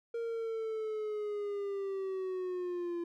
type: linear sweep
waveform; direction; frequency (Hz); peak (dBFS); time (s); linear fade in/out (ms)
triangle; down; 466.2 to 341.3; -32; 0.14-3.04; 5
effects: none